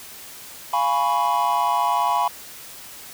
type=chord; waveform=triangle; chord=C# dominant seventh; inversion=first; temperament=equal; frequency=698.5 / 830.6 / 987.8 / 1108.7 Hz; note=E#5 / G#5 / B5 / C#6; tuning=0 / 0 / 0 / 0 cents; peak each=-24 / -22 / -19 / -24 dBFS; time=0.73-2.28 s; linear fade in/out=5 ms; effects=white hiss -40 dBFS RMS until 3.13 s